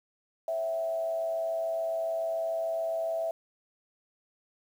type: tone with frequency modulation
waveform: sine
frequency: 657 Hz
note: E5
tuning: 6 cents flat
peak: -28 dBFS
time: 0.48-3.31 s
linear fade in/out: 2 ms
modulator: 107 Hz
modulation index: 0.41
effects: 9-bit